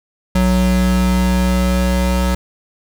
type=tone pair together; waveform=square; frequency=61.74 / 185 Hz; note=B1 / F#3; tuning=0 / 0 cents; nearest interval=octave + perfect fifth; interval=1900 cents; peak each=-16 dBFS; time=0.35-2.35 s; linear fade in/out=5 ms; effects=none